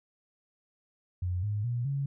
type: tone with pitch steps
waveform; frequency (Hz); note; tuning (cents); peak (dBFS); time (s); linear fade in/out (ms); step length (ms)
sine; 90.2 / 104.21 / 120.4 / 139.11; F#2 / G#2 / B2 / C#3; -44 / +6 / -44 / +6; -28; 1.22-2.06; 5; 210
effects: none